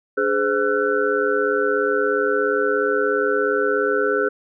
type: tone cluster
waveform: sine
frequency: 290.5 / 418 / 515 / 1352 / 1495 Hz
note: D4 / G#4 / C5 / E6 / F#6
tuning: -19 / +11 / -28 / +43 / +17 cents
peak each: -29 / -20 / -23 / -26 / -24 dBFS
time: 0.17-4.29 s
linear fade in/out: 10 ms
effects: none